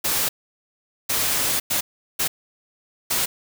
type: noise bursts at uneven times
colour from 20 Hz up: white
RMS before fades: -22 dBFS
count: 5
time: 0.04-0.29 / 1.09-1.6 / 1.7-1.81 / 2.19-2.28 / 3.1-3.26 s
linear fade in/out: 10 ms
effects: none